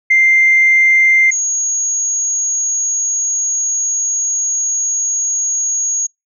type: tone pair in turn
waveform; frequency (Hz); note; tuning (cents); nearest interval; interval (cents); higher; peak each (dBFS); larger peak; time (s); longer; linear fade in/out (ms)
sine; 2093 / 6633; C7 / G#8; 0 / -3; octave + minor sixth; 1997; second; -6 / -14; first; 0.1-1.31 / 1.31-6.07; second; 10
effects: noise-tail reverb RT60 0.2 s tail -25 dB re dry + tanh soft clip ceiling -3 dBFS